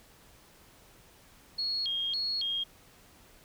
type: tone with vibrato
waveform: sine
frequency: 3744 Hz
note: A#7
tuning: 7 cents sharp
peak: -29 dBFS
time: 1.58-2.64 s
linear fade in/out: 10 ms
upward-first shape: square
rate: 1.8 Hz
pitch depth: 250 cents each way
effects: pink hiss -58 dBFS RMS until 3.44 s